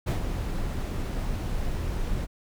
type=noise with ADSR envelope; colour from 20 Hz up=brown; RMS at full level=-22 dBFS; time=0.06-2.27 s; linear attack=21 ms; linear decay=110 ms; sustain=-7 dB; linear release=34 ms; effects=none